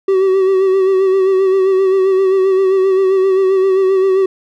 triangle tone with vibrato, 381.7 Hz, G4, 46 cents flat, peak -7 dBFS, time 0.08-4.26 s, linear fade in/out 5 ms, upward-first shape sine, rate 7.6 Hz, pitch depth 38 cents each way, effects none

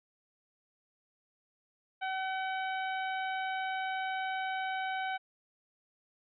harmonic tone, 759 Hz, F#5, 44 cents sharp, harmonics 1 / 2 / 3 / 4 / 5, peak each -34 / -38 / -43 / -47 / -51 dBFS, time 2.01-5.18 s, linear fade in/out 20 ms, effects none

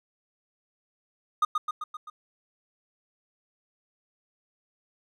triangle tone with echo, 1229 Hz, D#6, 22 cents flat, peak -17 dBFS, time 1.42-1.45 s, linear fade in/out 5 ms, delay 130 ms, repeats 5, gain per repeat -4 dB, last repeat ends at 2.1 s, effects none

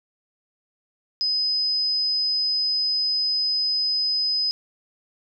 sine tone, 5030 Hz, D#8, 18 cents sharp, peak -20 dBFS, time 1.21-4.51 s, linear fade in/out 0 ms, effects none

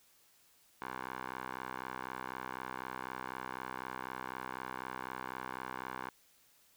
10% pulse tone with band-pass filter, 64 Hz, C2, 38 cents flat, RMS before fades -43 dBFS, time 0.82-6.1 s, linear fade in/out 0 ms, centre 1200 Hz, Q 2, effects white hiss -67 dBFS RMS until 6.76 s

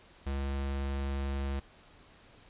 square tone, 68.8 Hz, C#2, 12 cents flat, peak -32 dBFS, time 0.26-1.6 s, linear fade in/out 10 ms, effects pink hiss -58 dBFS RMS until 2.49 s + resampled to 8000 Hz

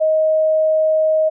sine tone, 628 Hz, D#5, 16 cents sharp, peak -12 dBFS, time 0-1.3 s, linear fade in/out 20 ms, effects none

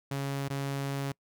sawtooth tone with dropouts, 138.59 Hz, C#3, in tune, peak -27 dBFS, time 0.11-1.12 s, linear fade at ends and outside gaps 5 ms, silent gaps 0.483-0.501 s, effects noise-tail reverb RT60 0.1 s tail -26 dB re dry

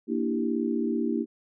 sine chord, E half-diminished seventh, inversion second, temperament equal, 233.1 / 293.7 / 329.6 / 392 Hz, Bb3 / D4 / E4 / G4, 0 / 0 / 0 / 0 cents, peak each -28 / -31 / -30 / -32 dBFS, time 0.07-1.26 s, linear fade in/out 50 ms, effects none

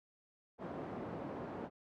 pink band-pass noise, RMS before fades -44 dBFS, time 0.58-1.7 s, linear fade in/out 50 ms, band 190 to 810 Hz, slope 12 dB/octave, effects none

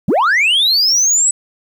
sine linear sweep, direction up, 129.9 to 7980 Hz, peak -7 dBFS, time 0.08-1.31 s, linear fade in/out 5 ms, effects tanh soft clip ceiling -9 dBFS + 8-bit

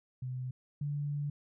sine tone pair in turn, 127.5 / 145.11 Hz, C3 / D3, -44 / -20 cents, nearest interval major second, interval 224 cents, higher second, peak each -35 / -32 dBFS, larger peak second, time 0.22-0.51 / 0.81-1.3 s, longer second, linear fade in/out 5 ms, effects none

